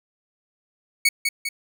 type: tone with echo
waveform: sawtooth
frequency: 2225 Hz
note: C#7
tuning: 6 cents sharp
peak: -11 dBFS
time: 1.05-1.09 s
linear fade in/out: 5 ms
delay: 200 ms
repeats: 2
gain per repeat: -5 dB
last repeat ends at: 1.49 s
effects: none